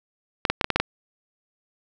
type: clicks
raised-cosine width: 0.3 ms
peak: -4 dBFS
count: 7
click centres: 0.452 / 0.5 / 0.612 / 0.644 / 0.703 / 0.76 / 0.8 s
effects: none